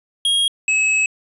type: tone pair in turn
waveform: square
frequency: 3269 / 2577 Hz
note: G#7 / E7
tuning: -28 / -40 cents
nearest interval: major third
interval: 412 cents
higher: first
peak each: -15 dBFS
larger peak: neither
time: 0.25-0.48 / 0.68-1.06 s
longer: second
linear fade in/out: 2 ms
effects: resampled to 24000 Hz